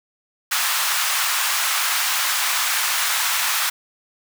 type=high-pass noise; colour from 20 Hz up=pink; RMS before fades=-21 dBFS; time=0.51-3.7 s; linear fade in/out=10 ms; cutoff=1000 Hz; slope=24 dB/octave; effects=none